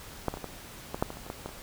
clicks, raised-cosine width 1 ms, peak -13 / -21 / -26 / -21 / -18 / -11 / -23 / -29 / -29 / -20 / -21 / -29 dBFS, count 12, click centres 0.283 / 0.34 / 0.372 / 0.443 / 0.945 / 1.025 / 1.104 / 1.171 / 1.265 / 1.301 / 1.46 / 1.491 s, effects pink hiss -46 dBFS RMS until 1.62 s

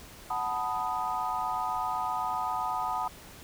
sine chord, B dominant seventh, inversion second, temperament equal, 740 / 880 / 987.8 / 1244.5 Hz, F#5 / A5 / B5 / D#6, 0 / 0 / 0 / 0 cents, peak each -34 dBFS, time 0.3-3.08 s, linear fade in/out 5 ms, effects pink hiss -49 dBFS RMS until 3.43 s

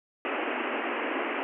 pink band-pass noise, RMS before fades -31 dBFS, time 0.25-1.43 s, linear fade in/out 0 ms, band 240 to 2900 Hz, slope 96 dB/octave, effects none

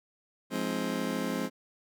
30% pulse chord, F minor seventh, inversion none, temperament just, 174.61 / 209.5 / 261.9 / 314.3 Hz, F3 / Ab3 / C4 / Eb4, 0 / +15 / +2 / +18 cents, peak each -35 / -32 / -31 / -37 dBFS, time 0.5-1.5 s, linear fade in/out 50 ms, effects none

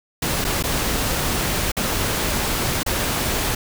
pink noise with dropouts, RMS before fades -22 dBFS, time 0.22-3.55 s, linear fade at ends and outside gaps 5 ms, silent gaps 0.444-0.448 / 0.627-0.637 / 1.718-1.767 / 2.832-2.862 s, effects none

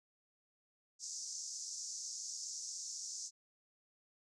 white band-pass noise, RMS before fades -45 dBFS, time 0.99-3.31 s, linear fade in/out 50 ms, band 5300 to 7000 Hz, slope 48 dB/octave, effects none

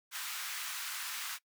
pink high-pass noise, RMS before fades -40 dBFS, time 0.11-1.39 s, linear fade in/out 50 ms, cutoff 1200 Hz, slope 24 dB/octave, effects noise-tail reverb RT60 0.1 s tail -21 dB re dry

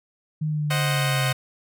sine linear sweep, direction down, 155.56 to 131.6 Hz, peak -22 dBFS, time 0.41-1.33 s, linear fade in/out 10 ms
10% pulse chord, C diminished, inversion none, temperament equal, 523.3 / 622.3 / 740 Hz, C5 / Eb5 / Gb5, 0 / 0 / 0 cents, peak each -20 dBFS, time 0.7-1.33 s, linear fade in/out 10 ms
effects none

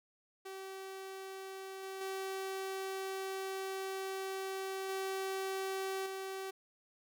sawtooth tone with level steps, 384 Hz, G4, 36 cents flat, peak -40 / -38 / -34 / -32 / -36 dBFS, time 0.45-6.51 s, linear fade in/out 10 ms, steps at 1.83 / 2.01 / 4.89 / 6.06 s, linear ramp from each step 2 ms, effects none

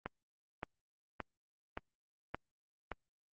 click train, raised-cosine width 0.5 ms, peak -23 dBFS, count 6, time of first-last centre 0.06-2.917 s, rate 1.75 Hz, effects Opus 24 kbps

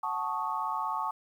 sine chord, D# half-diminished seventh, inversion first, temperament equal, 740 / 880 / 1108.7 / 1244.5 Hz, F#5 / A5 / C#6 / D#6, 0 / 0 / 0 / 0 cents, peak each -39 / -33 / -33 / -38 dBFS, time 0.03-1.11 s, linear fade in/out 5 ms, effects 10-bit

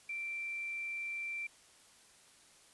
sine tone with quantisation, 2349 Hz, D7, in tune, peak -37 dBFS, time 0.09-1.47 s, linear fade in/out 5 ms, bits 10, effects white hiss -62 dBFS RMS until 2.73 s + resampled to 24000 Hz

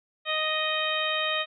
harmonic tone, 622.3 Hz, D#5, in tune, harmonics 1 / 2 / 3 / 4 / 5 / 6, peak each -32 / -32 / -32 / -32 / -32 / -32 dBFS, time 0.25-1.46 s, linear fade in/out 50 ms, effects none

